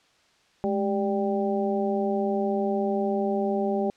harmonic tone with a mistuned harmonic, 196.7 Hz, G3, 6 cents sharp, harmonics 1 / 2 / 3 / 4, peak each -27 / -27 / -30 / -31 dBFS, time 0.64-3.9 s, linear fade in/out 0 ms, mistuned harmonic 1, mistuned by +110 cents, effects white hiss -62 dBFS RMS until 3.96 s + low-pass 5000 Hz 12 dB/octave

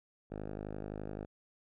5% pulse tone with low-pass filter, 51.7 Hz, G#1, 7 cents flat, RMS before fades -42 dBFS, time 0.3-1.26 s, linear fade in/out 20 ms, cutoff 910 Hz, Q 0.58, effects none

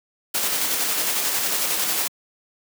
white noise with tremolo, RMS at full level -22 dBFS, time 0.34-2.08 s, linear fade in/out 10 ms, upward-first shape square, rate 11 Hz, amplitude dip 25%, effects high-pass 200 Hz 12 dB/octave

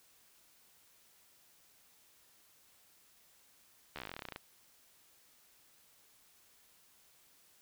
slowing click train, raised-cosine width 0.3 ms, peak -26 dBFS, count 18, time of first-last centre 3.96-4.361 s, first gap 13 ms, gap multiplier 1.07, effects white hiss -66 dBFS RMS until 7.61 s

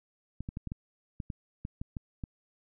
clicks, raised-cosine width 5 ms, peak -24 dBFS, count 11, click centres 0.406 / 0.489 / 0.571 / 0.673 / 0.719 / 1.202 / 1.302 / 1.651 / 1.815 / 1.968 / 2.238 s, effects none

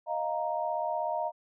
sine chord, Eb suspended second, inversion none, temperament equal, 622.3 / 698.5 / 932.3 Hz, Eb5 / F5 / Bb5, 0 / 0 / 0 cents, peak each -33 dBFS, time 0.06-1.32 s, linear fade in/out 50 ms, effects none

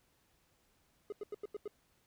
triangle tone bursts, 415.3 Hz, G#4, in tune, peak -36 dBFS, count 6, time 1.1-1.678 s, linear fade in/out 2 ms, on 23 ms, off 88 ms, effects pink hiss -73 dBFS RMS until 2.06 s

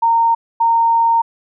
sine tone pair in turn, 921 / 921 Hz, A#5 / A#5, -21 / -21 cents, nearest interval unison, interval 0 cents, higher neither, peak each -10 dBFS, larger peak neither, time 0.02-0.35 / 0.6-1.22 s, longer second, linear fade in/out 10 ms, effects none

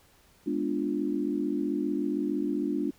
sine chord, G# diminished seventh, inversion none, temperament equal, 207.7 / 246.9 / 293.7 / 349.2 Hz, G#3 / B3 / D4 / F4, 0 / 0 / 0 / 0 cents, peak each -34 / -34 / -29 / -33 dBFS, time 0.46-2.91 s, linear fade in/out 10 ms, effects pink hiss -61 dBFS RMS until 2.98 s

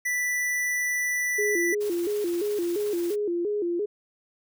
square tone, 1975.5 Hz, B6, in tune, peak -25 dBFS, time 0.05-1.75 s, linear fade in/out 10 ms
sine tone with vibrato, 379 Hz, F#4, 42 cents sharp, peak -24 dBFS, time 1.38-3.86 s, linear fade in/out 10 ms, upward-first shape square, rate 2.9 Hz, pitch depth 160 cents each way
white noise with tremolo, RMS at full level -41 dBFS, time 1.8-3.16 s, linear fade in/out 20 ms, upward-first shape sine, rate 17 Hz, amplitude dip 30%
effects none

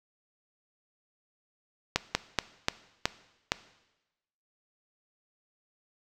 slowing click train, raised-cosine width 0.2 ms, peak -6 dBFS, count 6, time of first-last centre 1.96-3.519 s, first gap 190 ms, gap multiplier 1.25, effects noise-tail reverb RT60 1.0 s tail -17 dB re dry

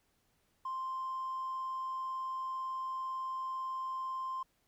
sine tone with hard clipping, 1047 Hz, C6, 1 cent sharp, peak -36 dBFS, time 0.65-4.43 s, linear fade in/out 5 ms, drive 1 dB, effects pink hiss -75 dBFS RMS until 4.67 s

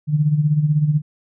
sine tone with tremolo, 150.2 Hz, D3, 39 cents sharp, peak -11 dBFS, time 0.07-1.02 s, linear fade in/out 50 ms, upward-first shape sine, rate 16 Hz, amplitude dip 65%, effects none

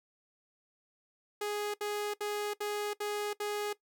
sawtooth tone bursts, 415.3 Hz, G#4, in tune, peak -29 dBFS, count 6, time 1.41-3.73 s, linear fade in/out 5 ms, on 330 ms, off 68 ms, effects noise-tail reverb RT60 0.1 s tail -18 dB re dry

